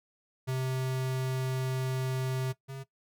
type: tone pair in turn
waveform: square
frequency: 130.3 / 134.9 Hz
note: C3 / C#3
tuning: -7 / -47 cents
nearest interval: minor second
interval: 60 cents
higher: second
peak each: -30 / -39 dBFS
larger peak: first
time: 0.47-2.53 / 2.68-2.84 s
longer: first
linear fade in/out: 20 ms
effects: noise-tail reverb RT60 0.1 s tail -17 dB re dry